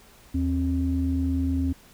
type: tone pair together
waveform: sine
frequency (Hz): 79.35 / 266.9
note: D#2 / C4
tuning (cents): +35 / +35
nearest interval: octave + major sixth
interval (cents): 2100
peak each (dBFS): -24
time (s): 0.34-1.73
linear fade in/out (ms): 10
effects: tanh soft clip ceiling -14 dBFS + pink hiss -53 dBFS RMS until 1.93 s